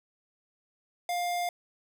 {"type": "tone", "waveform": "square", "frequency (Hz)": 704, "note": "F5", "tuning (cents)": 14, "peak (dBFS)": -29, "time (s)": [1.09, 1.49], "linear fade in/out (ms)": 2, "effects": []}